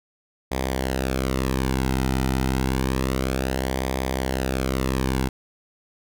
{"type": "tone with flanger", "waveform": "sawtooth", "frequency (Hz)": 65.41, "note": "C2", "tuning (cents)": 0, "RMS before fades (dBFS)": -24, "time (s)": [0.51, 5.29], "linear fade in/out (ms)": 10, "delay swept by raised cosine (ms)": [0.71, 1.81], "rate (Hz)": 0.29, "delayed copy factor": -0.65, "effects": []}